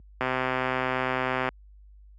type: click train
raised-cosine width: 0.5 ms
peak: -11 dBFS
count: 166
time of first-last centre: 0.21-1.489 s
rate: 129 Hz
effects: added 50 Hz sine -29 dBFS peak until 2.18 s + high-pass 150 Hz 12 dB/octave